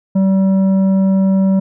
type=tone with tanh clipping; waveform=triangle; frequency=192.1 Hz; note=G3; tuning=35 cents flat; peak=-11 dBFS; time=0.15-1.6 s; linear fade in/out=10 ms; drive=12 dB; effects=none